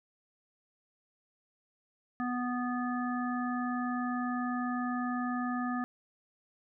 harmonic tone, 246.9 Hz, B3, in tune, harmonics 1 / 3 / 5 / 7, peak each -32 / -39 / -38 / -42 dBFS, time 2.2-5.84 s, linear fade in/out 0 ms, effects none

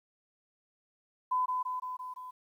sine tone with echo, 1009 Hz, B5, 37 cents sharp, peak -26 dBFS, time 1.31-1.46 s, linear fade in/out 10 ms, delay 170 ms, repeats 5, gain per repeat -3 dB, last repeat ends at 2.31 s, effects 11-bit

